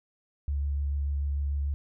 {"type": "tone with vibrato", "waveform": "sine", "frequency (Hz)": 71, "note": "C#2", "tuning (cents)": 42, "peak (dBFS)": -26, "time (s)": [0.48, 1.74], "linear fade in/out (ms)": 0, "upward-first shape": "sine", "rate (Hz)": 6.8, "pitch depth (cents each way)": 14, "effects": []}